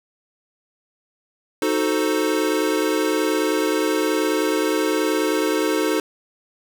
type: chord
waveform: square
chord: D# diminished seventh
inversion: none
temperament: equal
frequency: 311.1 / 370 / 440 / 523.3 Hz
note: D#4 / F#4 / A4 / C5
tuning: 0 / 0 / 0 / 0 cents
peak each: -23 / -26 / -24 / -28 dBFS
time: 1.62-6 s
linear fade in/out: 2 ms
effects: none